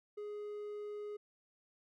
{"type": "tone", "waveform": "triangle", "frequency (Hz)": 416.5, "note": "G#4", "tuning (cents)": 5, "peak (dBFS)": -39, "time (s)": [0.17, 1.17], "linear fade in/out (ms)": 10, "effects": []}